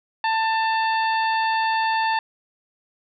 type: harmonic tone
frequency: 890 Hz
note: A5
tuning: 20 cents sharp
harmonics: 1 / 2 / 3 / 4 / 5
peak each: -20 / -26 / -31 / -36 / -35 dBFS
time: 0.24-2.19 s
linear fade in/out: 2 ms
effects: none